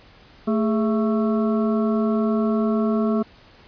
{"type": "harmonic tone with a mistuned harmonic", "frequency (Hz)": 221.4, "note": "A3", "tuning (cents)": 11, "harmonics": [1, 2, 3, 5, 6], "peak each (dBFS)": [-19, -25, -29, -33, -35], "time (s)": [0.47, 3.23], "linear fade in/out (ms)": 10, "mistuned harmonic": 2, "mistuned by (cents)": -110, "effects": ["pink hiss -50 dBFS RMS until 3.67 s", "resampled to 11025 Hz"]}